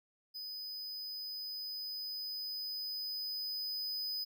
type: tone with level ramp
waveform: square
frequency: 5000 Hz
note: D#8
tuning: 8 cents sharp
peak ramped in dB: -42 to -36 dBFS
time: 0.34-4.25 s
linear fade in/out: 20 ms
effects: none